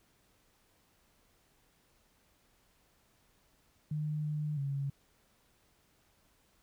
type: tone with pitch steps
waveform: sine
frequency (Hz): 151.7 / 150.7 / 139.2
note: D#3 / D3 / C#3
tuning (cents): -44 / +45 / +8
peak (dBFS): -32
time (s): 3.91-4.9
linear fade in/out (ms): 5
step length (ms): 330
effects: pink hiss -70 dBFS RMS until 6.62 s